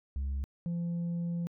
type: tone pair in turn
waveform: sine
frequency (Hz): 68.4 / 171.27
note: C#2 / F3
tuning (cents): -23 / -33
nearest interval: octave + major third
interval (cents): 1590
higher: second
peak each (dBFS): -28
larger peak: neither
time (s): 0.16-0.44 / 0.66-1.47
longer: second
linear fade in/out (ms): 0
effects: tanh soft clip ceiling -30 dBFS